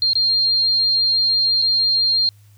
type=tone with dropouts; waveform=sine; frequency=4202 Hz; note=C8; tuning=7 cents sharp; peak=-14 dBFS; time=0.02-2.29 s; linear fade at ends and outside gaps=1 ms; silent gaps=0.133-0.154 / 1.618-1.622 s; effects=added 103 Hz sine -46 dBFS peak until 2.57 s + white hiss -59 dBFS RMS until 2.57 s